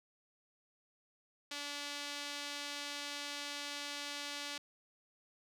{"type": "tone with band-pass filter", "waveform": "sawtooth", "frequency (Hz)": 288.4, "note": "D4", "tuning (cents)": -31, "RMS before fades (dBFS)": -43, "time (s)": [1.51, 4.58], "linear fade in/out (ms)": 5, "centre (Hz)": 4100, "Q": 1.1, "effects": []}